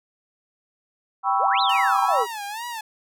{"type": "chord", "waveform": "sine", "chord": "C# half-diminished seventh", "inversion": "second", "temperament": "equal", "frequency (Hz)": [784, 987.8, 1108.7, 1318.5], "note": ["G5", "B5", "C#6", "E6"], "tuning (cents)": [0, 0, 0, 0], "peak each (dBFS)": [-22, -24, -25, -25], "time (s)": [1.23, 2.26], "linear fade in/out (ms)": 50}
{"type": "exponential two-way sweep", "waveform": "sine", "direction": "up then down", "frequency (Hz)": [383.2, 4186, 383.2], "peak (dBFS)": -23, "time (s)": [1.39, 2.27], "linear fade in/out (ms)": 50, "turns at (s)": 1.61}
{"type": "tone with vibrato", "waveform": "sawtooth", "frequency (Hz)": 882, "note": "A5", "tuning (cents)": 4, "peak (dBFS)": -26, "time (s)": [1.69, 2.81], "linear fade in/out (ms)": 5, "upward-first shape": "sine", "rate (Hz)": 2.3, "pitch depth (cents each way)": 160}
{"effects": []}